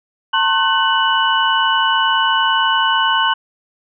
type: tone cluster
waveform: sine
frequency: 903 / 1072 / 1510 / 2960 Hz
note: A5 / C6 / F#6 / F#7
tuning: +45 / +42 / +35 / 0 cents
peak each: -18 dBFS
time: 0.33-3.34 s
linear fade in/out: 10 ms
effects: none